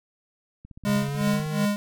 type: click train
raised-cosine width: 5 ms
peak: -31 dBFS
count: 14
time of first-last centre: 0.65-1.462 s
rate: 16 Hz
type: tone with tremolo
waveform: square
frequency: 205.1 Hz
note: G#3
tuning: 21 cents flat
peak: -21 dBFS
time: 0.85-1.76 s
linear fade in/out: 0 ms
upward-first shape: sine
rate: 2.8 Hz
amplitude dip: 95%
type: tone with pitch glide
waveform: square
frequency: 137.2 to 154 Hz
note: C#3 to D#3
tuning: -17 to -17 cents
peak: -28 dBFS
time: 0.86-1.66 s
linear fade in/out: 10 ms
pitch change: +200 cents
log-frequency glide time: 0.99-1.45 s
effects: none